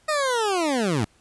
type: linear sweep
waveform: 20% pulse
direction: down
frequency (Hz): 629 to 94.6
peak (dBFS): -16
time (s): 0.08-1.05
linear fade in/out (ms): 10
effects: pink hiss -60 dBFS RMS until 1.2 s + resampled to 24000 Hz